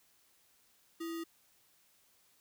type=tone with sample-and-hold; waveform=sine; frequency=332 Hz; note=E4; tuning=12 cents sharp; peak=-37 dBFS; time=1-1.24 s; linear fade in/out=10 ms; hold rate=1575 Hz; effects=white hiss -69 dBFS RMS until 2.4 s